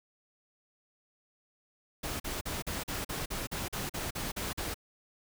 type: noise bursts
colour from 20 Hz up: pink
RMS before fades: -36 dBFS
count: 13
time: 2.03-4.744 s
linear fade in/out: 10 ms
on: 170 ms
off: 42 ms
effects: none